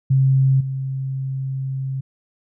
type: tone with level steps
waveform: sine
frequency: 133.7 Hz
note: C3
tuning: 38 cents sharp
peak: -12 / -22 dBFS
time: 0.1-2.01 s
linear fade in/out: 10 ms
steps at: 0.6 s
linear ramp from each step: 10 ms
effects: none